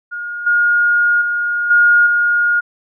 sine tone with level steps, 1428 Hz, F6, 38 cents sharp, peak -22 / -10 / -15 / -7 / -11 dBFS, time 0.11-2.61 s, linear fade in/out 20 ms, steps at 0.46 / 1.21 / 1.7 / 2.06 s, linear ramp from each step 10 ms, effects none

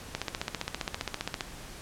click train, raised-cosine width 0.2 ms, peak -13 dBFS, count 20, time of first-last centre 0.15-1.408 s, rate 15.1 Hz, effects pink hiss -45 dBFS RMS until 1.81 s + low-pass 11000 Hz 12 dB/octave

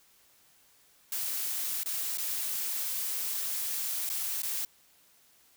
blue noise with dropouts, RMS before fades -33 dBFS, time 1.12-4.65 s, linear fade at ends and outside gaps 2 ms, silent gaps 1.834-1.859 / 2.174-2.181 / 4.092-4.099 / 4.421-4.432 s, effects white hiss -63 dBFS RMS until 5.56 s

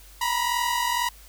sawtooth tone pair together, 945.8 / 987.8 Hz, A#5 / B5, +25 / 0 cents, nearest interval minor second, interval 75 cents, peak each -22 dBFS, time 0.21-1.09 s, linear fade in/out 5 ms, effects added 50 Hz sine -48 dBFS peak until 1.28 s + white hiss -51 dBFS RMS until 1.28 s

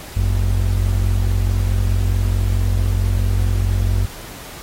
triangle ring-modulated tone, 71.6 Hz, D2, 43 cents flat, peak -9 dBFS, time 0.16-4.06 s, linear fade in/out 10 ms, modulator 22.3 Hz, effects pink hiss -36 dBFS RMS until 4.62 s + AAC 48 kbps

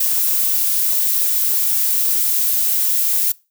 violet noise with high-pass filter sweep, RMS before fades -17 dBFS, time 0-3.32 s, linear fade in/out 5 ms, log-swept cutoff 680 to 290 Hz, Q 1.9, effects noise-tail reverb RT60 0.3 s tail -23 dB re dry

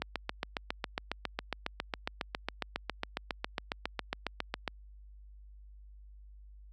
click train, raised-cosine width 0.3 ms, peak -16 dBFS, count 35, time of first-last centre 0.02-4.678 s, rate 7.3 Hz, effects added 50 Hz sine -31 dBFS peak until 6.72 s + high-pass 150 Hz 12 dB/octave

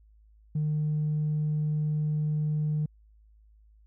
triangle tone with tanh clipping, 151.8 Hz, D#3, 42 cents flat, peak -25 dBFS, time 0.55-2.86 s, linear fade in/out 5 ms, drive 5 dB, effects added 53 Hz sine -55 dBFS peak until 3.86 s

